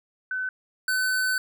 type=tone pair in turn; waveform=sine / square; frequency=1514 / 1514 Hz; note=F#6 / F#6; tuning=+39 / +39 cents; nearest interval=unison; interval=0 cents; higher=neither; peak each=-26 / -23 dBFS; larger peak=second; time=0.31-0.49 / 0.88-1.38 s; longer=second; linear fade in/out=2 ms; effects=none